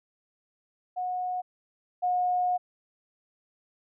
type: tone pair in turn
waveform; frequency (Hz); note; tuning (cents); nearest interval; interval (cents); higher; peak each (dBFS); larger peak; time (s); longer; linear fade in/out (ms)
sine; 729 / 722.7; F#5 / F#5; -26 / -41; unison; 15; first; -28 / -23; second; 0.96-1.42 / 2.02-2.58; second; 20
effects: none